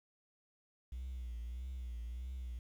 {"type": "tone with vibrato", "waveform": "triangle", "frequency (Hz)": 61, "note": "B1", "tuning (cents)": -21, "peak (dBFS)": -37, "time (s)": [0.92, 2.59], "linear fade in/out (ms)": 5, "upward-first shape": "triangle", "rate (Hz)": 1.6, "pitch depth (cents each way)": 110, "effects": ["tanh soft clip ceiling -37 dBFS", "11-bit"]}